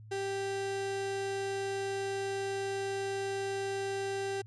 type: tone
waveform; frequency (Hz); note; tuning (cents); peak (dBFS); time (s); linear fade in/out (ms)
35% pulse; 392; G4; 0; -31; 0.11-4.42; 10
effects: added 108 Hz sine -48 dBFS peak until 4.46 s + resampled to 22050 Hz